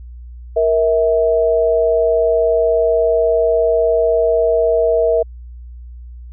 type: tone pair together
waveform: sine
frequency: 468.2 / 648 Hz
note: A#4 / E5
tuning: +8 / -30 cents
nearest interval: tritone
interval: 562 cents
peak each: -14 dBFS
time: 0.56-5.23 s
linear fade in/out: 10 ms
effects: added 60 Hz sine -31 dBFS peak until 6.32 s